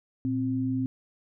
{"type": "tone pair together", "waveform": "sine", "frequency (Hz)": [116.53, 261.6], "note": ["A#2", "C4"], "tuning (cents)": [0, 0], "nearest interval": "octave + major second", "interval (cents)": 1400, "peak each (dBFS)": [-31, -26], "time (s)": [0.25, 0.86], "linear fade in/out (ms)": 0, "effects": []}